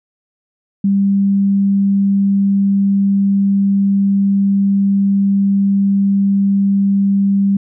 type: tone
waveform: sine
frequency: 197.8 Hz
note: G3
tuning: 16 cents sharp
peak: -10 dBFS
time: 0.84-7.57 s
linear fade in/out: 5 ms
effects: none